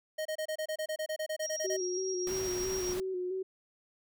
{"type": "tone bursts", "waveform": "square", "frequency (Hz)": 623, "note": "D#5", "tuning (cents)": 2, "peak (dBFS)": -33, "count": 16, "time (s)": [0.18, 1.769], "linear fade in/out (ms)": 10, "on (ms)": 74, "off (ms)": 27}
{"type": "tone with tremolo", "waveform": "sine", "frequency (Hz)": 5630, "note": "F8", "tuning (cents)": 13, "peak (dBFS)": -35, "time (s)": [1.42, 2.94], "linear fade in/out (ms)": 10, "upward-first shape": "triangle", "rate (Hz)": 7.7, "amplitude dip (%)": 40}
{"type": "tone with vibrato", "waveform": "sine", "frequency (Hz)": 370, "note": "F#4", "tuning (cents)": 0, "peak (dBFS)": -32, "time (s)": [1.64, 3.43], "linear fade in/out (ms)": 10, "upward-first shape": "square", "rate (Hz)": 3, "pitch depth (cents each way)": 36}
{"type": "noise", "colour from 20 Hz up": "pink", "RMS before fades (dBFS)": -42, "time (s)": [2.27, 3], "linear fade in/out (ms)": 0}
{"effects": []}